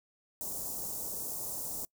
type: band-stop noise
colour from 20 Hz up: white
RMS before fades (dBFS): -38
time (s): 0.41-1.85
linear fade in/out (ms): 0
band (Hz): 850 to 6300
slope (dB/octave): 24
effects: noise-tail reverb RT60 0.1 s tail -25 dB re dry